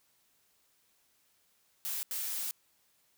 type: noise bursts at uneven times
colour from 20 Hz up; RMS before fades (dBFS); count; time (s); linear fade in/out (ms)
blue; -36; 2; 1.85-2.03 / 2.11-2.51; 0
effects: white hiss -71 dBFS RMS until 3.17 s